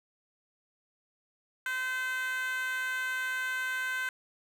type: tone with high-pass filter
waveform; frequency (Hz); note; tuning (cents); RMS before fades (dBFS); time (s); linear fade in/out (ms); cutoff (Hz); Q
10% pulse; 514; C5; -31; -33; 1.66-4.09; 2; 1400; 7.1
effects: none